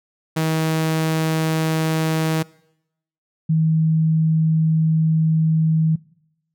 sawtooth / sine tone pair in turn, 159.4 / 159.4 Hz, D#3 / D#3, +42 / +42 cents, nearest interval unison, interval 0 cents, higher neither, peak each -14 dBFS, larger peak neither, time 0.36-2.43 / 3.49-5.96 s, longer second, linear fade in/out 10 ms, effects noise-tail reverb RT60 0.8 s tail -22 dB re dry

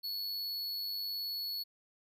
square tone with amplitude modulation, 4400 Hz, C#8, 14 cents flat, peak -35 dBFS, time 0.03-1.64 s, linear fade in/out 20 ms, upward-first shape sine, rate 98.7 Hz, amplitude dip 25%, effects none

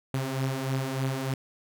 sawtooth beating tone pair, 130.81 / 134.11 Hz, C3 / C3, 0 / +43 cents, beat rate 3.3 Hz, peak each -29 / -25 dBFS, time 0.14-1.34 s, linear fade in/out 2 ms, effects none

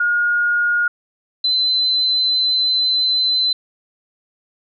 sine tone pair in turn, 1431 / 4047 Hz, F6 / B7, +42 / +42 cents, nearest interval octave + tritone, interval 1800 cents, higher second, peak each -14 dBFS, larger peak neither, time 0-0.88 / 1.44-3.53 s, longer second, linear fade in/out 5 ms, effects none

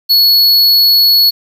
square tone, 4380 Hz, C#8, 22 cents flat, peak -6 dBFS, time 0.09-1.31 s, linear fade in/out 20 ms, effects 7-bit

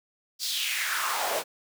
pink noise with high-pass filter sweep, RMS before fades -29 dBFS, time 0.39-1.44 s, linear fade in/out 50 ms, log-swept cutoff 4900 to 490 Hz, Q 3.1, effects none

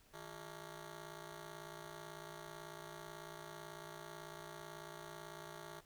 10% pulse ring-modulated tone, 254.9 Hz, C4, 45 cents flat, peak -38 dBFS, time 0.13-5.81 s, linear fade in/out 20 ms, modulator 98.4 Hz, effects pink hiss -68 dBFS RMS until 5.85 s

